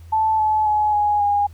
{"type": "tone with pitch steps", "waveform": "sine", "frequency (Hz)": [876, 861, 846.2, 831.6, 817.3], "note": ["A5", "A5", "G#5", "G#5", "G#5"], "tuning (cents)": [-8, -38, 32, 2, -28], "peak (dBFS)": -15, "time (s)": [0.12, 1.47], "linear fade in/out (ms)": 10, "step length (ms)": 270, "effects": ["added 83 Hz sine -38 dBFS peak until 1.53 s", "pink hiss -56 dBFS RMS until 1.53 s"]}